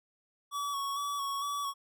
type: tone with vibrato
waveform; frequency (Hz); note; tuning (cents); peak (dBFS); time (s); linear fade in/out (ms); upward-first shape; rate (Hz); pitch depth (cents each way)
square; 1127; C#6; +28; -33; 0.51-1.74; 50; square; 2.2; 25
effects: none